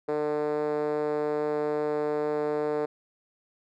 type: tone with band-pass filter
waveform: 5% pulse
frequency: 149.8 Hz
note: D3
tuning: 35 cents sharp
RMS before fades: -28 dBFS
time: 0.08-2.86 s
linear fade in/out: 10 ms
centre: 440 Hz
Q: 3.1
effects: none